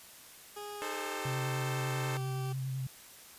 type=tone with pitch glide; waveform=20% pulse; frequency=413.1 to 387.7 Hz; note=G#4 to G4; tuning=-9 to -19 cents; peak=-36 dBFS; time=0.56-2.53 s; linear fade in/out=10 ms; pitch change=-110 cents; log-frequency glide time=0.77-1.39 s
type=chord; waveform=10% pulse; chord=A diminished; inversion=second; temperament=equal with one note detuned; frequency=306.8 / 440 / 523.3 Hz; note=Eb4 / A4 / C5; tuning=-24 / 0 / 0 cents; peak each=-34 / -32 / -34 dBFS; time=0.82-2.17 s; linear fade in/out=0 ms
type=tone with vibrato; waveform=sine; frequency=132.1 Hz; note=C3; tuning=17 cents sharp; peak=-33 dBFS; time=1.25-2.87 s; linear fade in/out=5 ms; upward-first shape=sine; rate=10 Hz; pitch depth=25 cents each way
effects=white hiss -53 dBFS RMS until 3.38 s + resampled to 32000 Hz